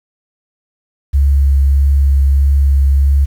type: tone with vibrato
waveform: sine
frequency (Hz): 69.3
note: C#2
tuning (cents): 0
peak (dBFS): -7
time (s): 1.13-3.26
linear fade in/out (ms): 20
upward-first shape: triangle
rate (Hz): 1.6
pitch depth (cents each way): 17
effects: 7-bit